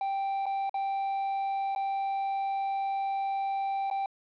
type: tone with dropouts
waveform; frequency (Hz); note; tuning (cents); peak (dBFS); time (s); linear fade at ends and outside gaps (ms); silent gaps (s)
triangle; 784; G5; 0; -26; 0.01-4.06; 2; 0.457-0.464 / 0.695-0.742 / 1.75-1.76 / 3.901-3.911
effects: resampled to 11025 Hz + 10-bit